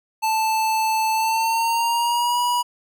square tone with pitch glide, 880 to 970.8 Hz, A5 to B5, 0 to -30 cents, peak -19 dBFS, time 0.22-2.63 s, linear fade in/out 20 ms, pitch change +170 cents, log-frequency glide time 1.13-2.39 s, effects none

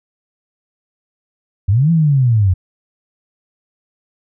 sine linear two-way sweep, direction up then down, 87.31 to 169.9 to 87.31 Hz, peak -9 dBFS, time 1.68-2.54 s, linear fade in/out 10 ms, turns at 1.91 s, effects none

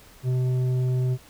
sine tone with tanh clipping, 127.3 Hz, C3, 47 cents flat, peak -22 dBFS, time 0.23-1.18 s, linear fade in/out 50 ms, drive 8 dB, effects pink hiss -51 dBFS RMS until 1.29 s

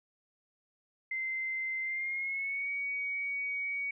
sine tone with pitch glide, 2076 to 2251 Hz, C7 to C#7, -14 to +26 cents, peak -32 dBFS, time 1.11-3.91 s, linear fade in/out 5 ms, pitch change +140 cents, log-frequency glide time 1.82-2.7 s, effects none

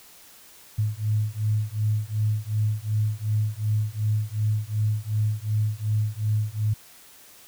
sine beating tone pair, 105.7 / 108.4 Hz, G#2 / A2, +31 / -25 cents, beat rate 2.7 Hz, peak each -25 dBFS, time 0.78-6.74 s, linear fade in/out 10 ms, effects white hiss -50 dBFS RMS until 7.47 s

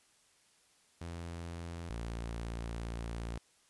sawtooth tone pair in turn, 84.9 / 57.3 Hz, F2 / A#1, -48 / -29 cents, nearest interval perfect fifth, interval 681 cents, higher first, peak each -37 / -34 dBFS, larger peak second, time 1.01-1.9 / 1.9-3.38 s, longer second, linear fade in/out 5 ms, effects white hiss -68 dBFS RMS until 3.69 s + resampled to 24000 Hz

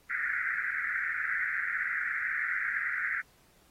white band-pass noise, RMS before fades -32 dBFS, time 0.09-3.22 s, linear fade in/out 20 ms, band 1400 to 2100 Hz, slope 96 dB/octave, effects pink hiss -64 dBFS RMS until 3.7 s + AAC 48 kbps

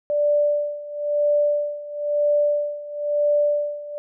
sine tone with tremolo, 587.3 Hz, D5, in tune, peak -15 dBFS, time 0.1-3.98 s, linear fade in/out 0 ms, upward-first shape sine, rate 1 Hz, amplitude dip 85%, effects none

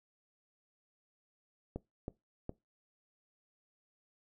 clicks, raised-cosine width 2 ms, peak -25 dBFS, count 3, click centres 1.76 / 2.081 / 2.494 s, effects noise-tail reverb RT60 0.2 s tail -21 dB re dry

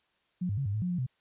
sine tone with pitch steps, 180.2 / 101 / 137.8 / 100.2 / 107.6 / 179.4 / 176.9 / 127.4 Hz, F#3 / G#2 / C#3 / G2 / A2 / F3 / F3 / C3, -45 / -48 / -10 / +38 / -38 / +47 / +23 / -46 cents, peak -28 dBFS, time 0.41-1.066 s, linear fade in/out 10 ms, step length 82 ms, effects white hiss -72 dBFS RMS until 1.2 s + resampled to 8000 Hz

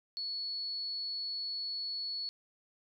sine tone, 4400 Hz, C#8, 14 cents flat, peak -35 dBFS, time 0.17-2.29 s, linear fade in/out 0 ms, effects none

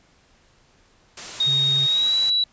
white noise, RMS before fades -34 dBFS, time 1.17-2.3 s, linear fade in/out 5 ms
sine tone with pitch glide, 3729 to 3923 Hz, A#7 to B7, 0 to -12 cents, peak -17 dBFS, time 1.4-2.44 s, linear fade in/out 5 ms, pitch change +88 cents, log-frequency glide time 1.83-2.15 s
triangle tone, 138.59 Hz, C#3, in tune, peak -25 dBFS, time 1.46-1.87 s, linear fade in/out 20 ms
effects pink hiss -58 dBFS RMS until 2.52 s + resampled to 16000 Hz

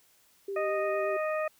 sine tone with vibrato, 392 Hz, G4, in tune, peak -32 dBFS, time 0.48-1.17 s, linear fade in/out 5 ms, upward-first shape sine, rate 8.7 Hz, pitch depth 23 cents each way
harmonic tone, 620 Hz, D#5, 6 cents flat, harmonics 1 / 2 / 3 / 4, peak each -29 / -35 / -39 / -41 dBFS, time 0.56-1.48 s, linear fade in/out 5 ms
effects white hiss -64 dBFS RMS until 1.59 s

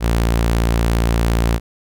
sawtooth tone, 57.3 Hz, A#1, 29 cents flat, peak -10 dBFS, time 0-1.6 s, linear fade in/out 50 ms, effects none

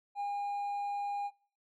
sine tone with hard clipping, 811 Hz, G#5, 41 cents flat, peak -33 dBFS, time 0.15-1.31 s, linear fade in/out 50 ms, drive 2 dB, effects noise-tail reverb RT60 0.5 s tail -25 dB re dry + MP3 96 kbps

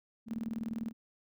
sine tone with tremolo, 224.4 Hz, A3, 34 cents sharp, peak -32 dBFS, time 0.26-0.93 s, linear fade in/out 50 ms, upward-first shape square, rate 20 Hz, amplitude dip 80%, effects none

